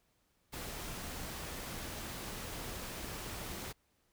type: noise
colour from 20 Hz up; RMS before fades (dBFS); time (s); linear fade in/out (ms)
pink; -43; 0.52-3.73; 20
effects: pink hiss -75 dBFS RMS until 4.12 s